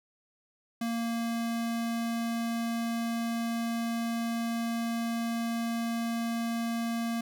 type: tone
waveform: square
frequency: 231.5 Hz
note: A#3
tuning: 12 cents flat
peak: -30 dBFS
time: 0.81-7.21 s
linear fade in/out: 5 ms
effects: none